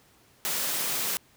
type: high-pass noise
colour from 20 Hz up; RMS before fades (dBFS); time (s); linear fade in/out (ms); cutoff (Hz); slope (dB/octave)
white; -29; 0.45-1.17; 0; 130; 96
effects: pink hiss -60 dBFS RMS until 1.36 s + high-pass 60 Hz 12 dB/octave